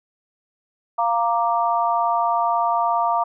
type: chord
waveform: sine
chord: Bb major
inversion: second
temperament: equal with one note detuned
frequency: 695.6 / 932.3 / 1174.7 Hz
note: F5 / Bb5 / D6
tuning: -7 / 0 / 0 cents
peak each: -21 / -21 / -23 dBFS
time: 0.98-3.24 s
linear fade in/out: 10 ms
effects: none